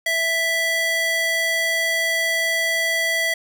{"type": "tone with high-pass filter", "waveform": "square", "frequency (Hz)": 659.3, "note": "E5", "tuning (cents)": 0, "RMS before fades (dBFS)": -21, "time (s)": [0.06, 3.34], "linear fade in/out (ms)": 5, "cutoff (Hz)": 1400, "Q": 9.9, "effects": []}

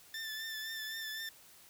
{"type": "tone with vibrato", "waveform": "20% pulse", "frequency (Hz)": 1769, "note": "A6", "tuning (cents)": 9, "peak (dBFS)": -34, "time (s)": [0.14, 1.29], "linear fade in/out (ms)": 2, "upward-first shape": "triangle", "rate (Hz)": 3.9, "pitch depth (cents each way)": 38, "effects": ["white hiss -59 dBFS RMS until 1.69 s"]}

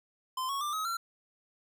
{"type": "tone with pitch steps", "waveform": "square", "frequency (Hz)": [1033, 1107.1, 1186.6, 1271.8, 1363.1], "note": ["C6", "C#6", "D6", "D#6", "F6"], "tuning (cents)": [-22, -3, 18, 38, -42], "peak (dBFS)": -32, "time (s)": [0.37, 0.97], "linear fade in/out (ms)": 5, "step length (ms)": 120, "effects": []}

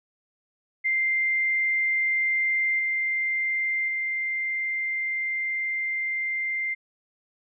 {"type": "tone with level steps", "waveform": "sine", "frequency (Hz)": 2093, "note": "C7", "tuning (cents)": 0, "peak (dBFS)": [-21, -23, -25], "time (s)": [0.84, 6.75], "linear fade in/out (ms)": 20, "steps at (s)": [2.79, 3.88], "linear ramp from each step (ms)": 2, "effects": []}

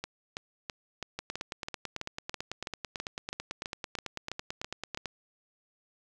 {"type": "two click trains", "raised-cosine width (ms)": 0.2, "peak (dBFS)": [-18, -18], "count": [36, 16], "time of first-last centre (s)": [[1.19, 5.057], [0.04, 4.974]], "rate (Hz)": [9.05, 3.04], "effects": []}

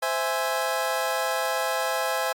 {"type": "chord", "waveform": "25% pulse", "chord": "C augmented", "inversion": "none", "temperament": "equal with one note detuned", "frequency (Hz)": [520.5, 659.3, 830.6], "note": ["C5", "E5", "G#5"], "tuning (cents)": [-9, 0, 0], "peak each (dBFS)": -25, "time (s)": [0.02, 2.33], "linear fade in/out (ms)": 10, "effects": ["AAC 64 kbps"]}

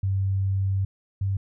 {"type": "tone pair in turn", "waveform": "sine", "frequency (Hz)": [96.8, 97.7], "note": ["G2", "G2"], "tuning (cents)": [-21, -5], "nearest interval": "unison", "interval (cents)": 16, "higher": "second", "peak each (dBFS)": [-21, -22], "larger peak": "first", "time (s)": [[0.03, 0.85], [1.21, 1.37]], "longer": "first", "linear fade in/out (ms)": 5, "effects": []}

